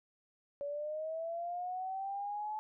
sine linear sweep, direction up, 565 to 863 Hz, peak -36 dBFS, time 0.61-2.59 s, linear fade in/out 0 ms, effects none

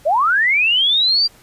sine linear sweep, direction up, 546 to 4770 Hz, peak -12 dBFS, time 0.05-1.28 s, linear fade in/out 20 ms, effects pink hiss -48 dBFS RMS until 1.42 s + resampled to 32000 Hz

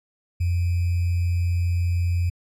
sine tone with sample-and-hold, 87.31 Hz, F2, in tune, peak -19 dBFS, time 0.4-2.3 s, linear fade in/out 10 ms, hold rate 2450 Hz, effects resampled to 32000 Hz

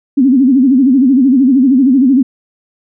sine tone with vibrato, 262.7 Hz, C4, 7 cents sharp, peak -5 dBFS, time 0.17-2.23 s, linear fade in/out 10 ms, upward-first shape sine, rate 13 Hz, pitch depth 140 cents each way, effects none

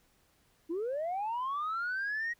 sine linear sweep, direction up, 311.1 to 1905 Hz, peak -30 dBFS, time 0.69-2.34 s, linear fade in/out 20 ms, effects tanh soft clip ceiling -29 dBFS + pink hiss -69 dBFS RMS until 2.39 s

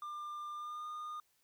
triangle tone with pitch glide, 1196 to 1220.4 Hz, D6 to D#6, +31 to -34 cents, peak -39 dBFS, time 0.02-1.2 s, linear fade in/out 2 ms, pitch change +35 cents, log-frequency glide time 0.52-0.87 s, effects white hiss -75 dBFS RMS until 1.43 s

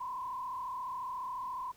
sine tone with frequency modulation, 1016 Hz, B5, 49 cents sharp, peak -36 dBFS, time 0-1.72 s, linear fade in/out 10 ms, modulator 34.3 Hz, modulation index 1.4, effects pink hiss -62 dBFS RMS until 1.76 s

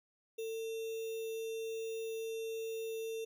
sine tone with sample-and-hold, 449.4 Hz, A4, 37 cents sharp, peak -37 dBFS, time 0.38-3.25 s, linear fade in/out 10 ms, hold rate 3150 Hz, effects none

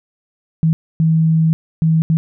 sine tone bursts at uneven times, 161 Hz, E3, 41 cents flat, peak -10 dBFS, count 4, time 0.63-0.73 / 1-1.53 / 1.82-2.02 / 2.1-2.17 s, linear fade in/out 0 ms, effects none

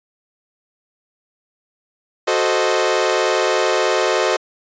sawtooth chord, F# diminished seventh, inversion none, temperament equal, 370 / 440 / 523.3 / 622.3 Hz, F#4 / A4 / C5 / Eb5, 0 / 0 / 0 / 0 cents, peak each -17 dBFS, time 2.27-4.37 s, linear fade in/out 10 ms, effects resampled to 16000 Hz

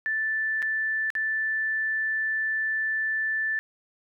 sine tone with dropouts, 1760 Hz, A6, in tune, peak -24 dBFS, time 0.06-3.59 s, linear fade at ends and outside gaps 0 ms, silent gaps 0.621-0.626 / 1.103-1.152 s, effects none

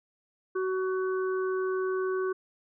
harmonic tone, 375.3 Hz, F#4, 25 cents sharp, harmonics 1 / 3 / 4, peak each -27 / -37 / -39 dBFS, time 0.55-2.33 s, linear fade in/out 10 ms, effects none

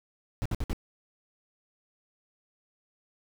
brown noise bursts, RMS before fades -29 dBFS, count 4, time 0.42-0.731 s, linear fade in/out 0 ms, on 35 ms, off 57 ms, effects none

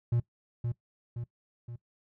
triangle tone with echo, 119 Hz, A#2, 36 cents sharp, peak -22 dBFS, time 0.12-0.2 s, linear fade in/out 5 ms, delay 520 ms, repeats 3, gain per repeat -5 dB, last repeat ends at 1.76 s, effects noise-tail reverb RT60 0.1 s tail -19 dB re dry

